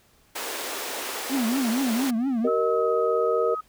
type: high-pass noise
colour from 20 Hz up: pink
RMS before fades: -32 dBFS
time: 0.35-2.11 s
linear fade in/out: 10 ms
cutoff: 350 Hz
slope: 24 dB/octave
type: tone with vibrato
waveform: triangle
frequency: 247.4 Hz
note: B3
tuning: 3 cents sharp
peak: -20 dBFS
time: 1.29-2.5 s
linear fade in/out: 50 ms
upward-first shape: triangle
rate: 4.3 Hz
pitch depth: 230 cents each way
type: chord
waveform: sine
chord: Eb major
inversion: first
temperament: equal with one note detuned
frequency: 382.2 / 466.2 / 622.3 Hz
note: G4 / Bb4 / Eb5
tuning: -44 / 0 / 0 cents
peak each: -28 / -22 / -27 dBFS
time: 2.44-3.55 s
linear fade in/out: 10 ms
type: tone with pitch glide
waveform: sine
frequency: 1289 to 1263.9 Hz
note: E6 to D#6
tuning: -39 to +27 cents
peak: -28 dBFS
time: 2.47-3.61 s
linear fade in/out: 10 ms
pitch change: -34 cents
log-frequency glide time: 2.61-2.9 s
effects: pink hiss -60 dBFS RMS until 3.68 s